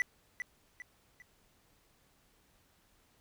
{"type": "tone with echo", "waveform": "triangle", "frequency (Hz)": 1975, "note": "B6", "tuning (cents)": 0, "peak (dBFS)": -25, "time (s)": [0, 0.02], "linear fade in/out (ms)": 0, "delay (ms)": 400, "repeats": 3, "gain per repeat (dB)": -8, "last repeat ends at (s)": 1.22, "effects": ["pink hiss -69 dBFS RMS until 3.2 s"]}